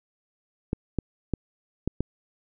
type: clicks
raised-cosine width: 3 ms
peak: -12 dBFS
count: 5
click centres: 0.731 / 0.987 / 1.337 / 1.876 / 2.006 s
effects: none